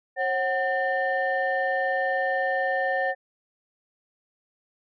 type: tone cluster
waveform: sine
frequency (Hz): 539 / 746 / 1800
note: C#5 / F#5 / A6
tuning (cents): -49 / +14 / +39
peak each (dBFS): -26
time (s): 0.16-3.15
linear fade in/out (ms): 50
effects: tanh soft clip ceiling -16 dBFS